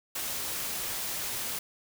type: noise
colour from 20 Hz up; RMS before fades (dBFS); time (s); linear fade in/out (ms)
white; -34; 0.15-1.59; 5
effects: none